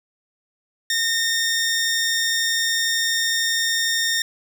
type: tone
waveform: 15% pulse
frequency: 1831 Hz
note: A#6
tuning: 32 cents flat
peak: -13 dBFS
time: 0.9-4.22 s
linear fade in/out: 2 ms
effects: none